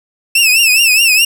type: tone with vibrato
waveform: sawtooth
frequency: 2637 Hz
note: E7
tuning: in tune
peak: -4 dBFS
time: 0.35-1.25 s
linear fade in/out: 5 ms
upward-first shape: triangle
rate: 4.8 Hz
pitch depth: 130 cents each way
effects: none